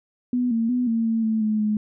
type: tone with pitch steps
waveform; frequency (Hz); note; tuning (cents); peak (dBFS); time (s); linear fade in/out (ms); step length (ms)
sine; 247.2 / 227.8 / 248 / 227.6 / 225.5 / 220.5 / 214.9 / 212.3; B3 / A#3 / B3 / A#3 / A3 / A3 / A3 / G#3; +2 / -40 / +7 / -41 / +43 / +4 / -41 / +38; -19; 0.33-1.77; 2; 180
effects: none